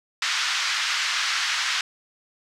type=band-pass noise; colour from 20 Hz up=pink; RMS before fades=-25 dBFS; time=0.22-1.81 s; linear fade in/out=2 ms; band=1300 to 6000 Hz; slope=24 dB/octave; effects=none